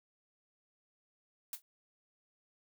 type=noise with exponential decay; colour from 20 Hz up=blue; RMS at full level=-36 dBFS; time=1.53-1.62 s; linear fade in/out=1 ms; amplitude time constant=19 ms; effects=none